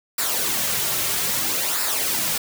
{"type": "noise with flanger", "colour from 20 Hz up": "white", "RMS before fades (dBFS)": -23, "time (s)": [0.18, 2.38], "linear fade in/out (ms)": 5, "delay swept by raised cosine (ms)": [0.32, 4.12], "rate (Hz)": 0.61, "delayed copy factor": -0.6, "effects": []}